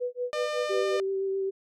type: tone with tremolo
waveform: sine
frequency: 492.9 Hz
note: B4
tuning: 3 cents flat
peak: -26 dBFS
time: 0-0.98 s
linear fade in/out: 20 ms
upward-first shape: sine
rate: 5.4 Hz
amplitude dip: 100%
type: tone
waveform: sawtooth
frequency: 602 Hz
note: D5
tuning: 43 cents sharp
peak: -25 dBFS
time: 0.33-1 s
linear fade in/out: 0 ms
type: tone with vibrato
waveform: sine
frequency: 387.6 Hz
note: G4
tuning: 20 cents flat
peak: -26 dBFS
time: 0.69-1.51 s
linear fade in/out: 20 ms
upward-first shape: sine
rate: 7.7 Hz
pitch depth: 13 cents each way
effects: low-pass 6000 Hz 12 dB/octave